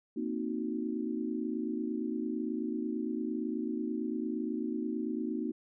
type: chord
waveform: sine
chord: C half-diminished seventh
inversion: third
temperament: equal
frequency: 233.1 / 261.6 / 311.1 / 370 Hz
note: Bb3 / C4 / Eb4 / Gb4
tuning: 0 / 0 / 0 / 0 cents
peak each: -36 / -38 / -36 / -40 dBFS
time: 0.16-5.52 s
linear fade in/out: 10 ms
effects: none